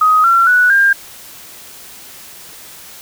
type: tone with pitch steps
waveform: sine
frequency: 1256 / 1361.8 / 1476.5 / 1600.8 Hz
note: D#6 / F6 / F#6 / G6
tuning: +16 / -44 / -4 / +36 cents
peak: -7 dBFS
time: 0.01-0.93 s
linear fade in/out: 5 ms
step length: 230 ms
effects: white hiss -36 dBFS RMS until 3.01 s